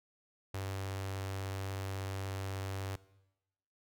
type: tone with notch filter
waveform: sawtooth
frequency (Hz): 96.4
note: G2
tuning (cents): -28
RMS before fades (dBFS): -39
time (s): 0.54-2.96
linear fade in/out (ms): 5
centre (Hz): 200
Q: 1.2
effects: noise-tail reverb RT60 0.9 s tail -19 dB re dry